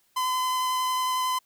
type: tone with vibrato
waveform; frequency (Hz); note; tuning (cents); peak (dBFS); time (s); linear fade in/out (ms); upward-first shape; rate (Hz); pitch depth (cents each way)
45% pulse; 1019; C6; -46; -24; 0.16-1.39; 10; sine; 11; 8
effects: white hiss -67 dBFS RMS until 1.45 s